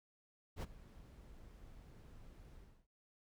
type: noise with ADSR envelope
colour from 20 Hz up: brown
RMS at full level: -36 dBFS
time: 0.56-2.87 s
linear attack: 65 ms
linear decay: 28 ms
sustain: -21 dB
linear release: 300 ms
effects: none